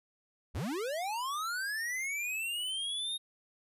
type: linear sweep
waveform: square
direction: up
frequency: 49 to 3729 Hz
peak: -34 dBFS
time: 0.54-3.18 s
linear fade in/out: 20 ms
effects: resampled to 32000 Hz